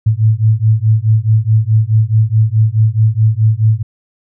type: beating tone pair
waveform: sine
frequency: 107.5 / 112.2 Hz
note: A2 / A2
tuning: -40 / +34 cents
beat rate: 4.7 Hz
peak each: -11 dBFS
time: 0.06-3.83 s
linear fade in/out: 10 ms
effects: none